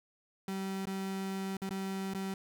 35% pulse tone with dropouts, 192.6 Hz, G3, 30 cents flat, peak -33 dBFS, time 0.48-2.34 s, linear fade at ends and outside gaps 2 ms, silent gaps 0.855-0.87 / 1.569-1.618 / 1.692-1.707 / 2.137-2.147 s, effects none

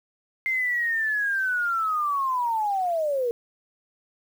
sine linear sweep, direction down, 2100 to 460 Hz, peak -22 dBFS, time 0.46-3.31 s, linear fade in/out 0 ms, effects 8-bit

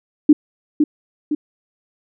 sine tone with echo, 299.2 Hz, D4, 32 cents sharp, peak -4 dBFS, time 0.29-0.33 s, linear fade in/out 5 ms, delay 510 ms, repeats 2, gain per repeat -6 dB, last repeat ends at 1.35 s, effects none

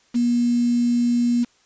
sine tone with quantisation, 240 Hz, B3, 49 cents flat, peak -16 dBFS, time 0.14-1.45 s, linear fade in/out 20 ms, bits 6, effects white hiss -59 dBFS RMS until 1.65 s + resampled to 16000 Hz

